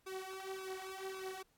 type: tone with flanger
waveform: sawtooth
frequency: 380.5 Hz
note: F#4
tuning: 48 cents sharp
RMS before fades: -45 dBFS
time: 0.06-1.43 s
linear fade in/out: 10 ms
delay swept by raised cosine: 1.8 to 4.5 ms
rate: 1.8 Hz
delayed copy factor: +0.9
effects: pink hiss -75 dBFS RMS until 1.57 s + AAC 64 kbps